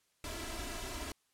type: noise with comb filter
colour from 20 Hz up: pink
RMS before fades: -41 dBFS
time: 0.24-1.12 s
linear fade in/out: 2 ms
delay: 3 ms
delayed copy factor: +0.85
effects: white hiss -75 dBFS RMS until 1.33 s + low-pass 11000 Hz 12 dB/octave